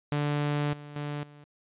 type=tone with level steps; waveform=sawtooth; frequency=146.5 Hz; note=D3; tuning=4 cents flat; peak=-22 / -38 / -28 / -45 dBFS; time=0.12-1.44 s; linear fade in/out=0 ms; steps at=0.73 / 0.96 / 1.23 s; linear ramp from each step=2 ms; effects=resampled to 8000 Hz